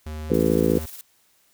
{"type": "tone with pitch glide", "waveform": "square", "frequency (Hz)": [77.1, 78.86], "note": ["D#2", "D#2"], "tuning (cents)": [-15, 24], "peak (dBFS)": -31, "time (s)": [0.06, 0.86], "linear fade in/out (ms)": 5, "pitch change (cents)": 39, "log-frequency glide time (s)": [0.23, 0.4]}
{"type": "harmonic tone", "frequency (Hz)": 55, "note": "A1", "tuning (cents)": 0, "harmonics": [3, 4, 5, 6, 7, 8, 9], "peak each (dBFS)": [-25, -25, -25, -25, -25, -25, -25], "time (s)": [0.3, 0.79], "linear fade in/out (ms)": 5}
{"type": "noise with tremolo", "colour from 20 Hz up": "blue", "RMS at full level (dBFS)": -38, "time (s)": [0.34, 1.01], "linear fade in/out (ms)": 0, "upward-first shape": "square", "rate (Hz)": 17, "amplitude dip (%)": 40}
{"effects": ["white hiss -62 dBFS RMS until 1.53 s"]}